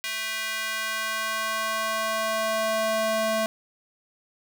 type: tone with high-pass filter sweep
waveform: square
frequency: 220 Hz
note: A3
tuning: in tune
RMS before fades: -27 dBFS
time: 0.04-3.46 s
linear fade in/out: 0 ms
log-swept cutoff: 2200 to 480 Hz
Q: 1.5
effects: none